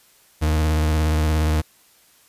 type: tone with vibrato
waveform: 40% pulse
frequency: 77.5 Hz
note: D#2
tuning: 6 cents flat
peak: -16 dBFS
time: 0.41-1.62 s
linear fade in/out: 20 ms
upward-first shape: square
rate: 17 Hz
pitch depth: 30 cents each way
effects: white hiss -55 dBFS RMS until 2.28 s + resampled to 32000 Hz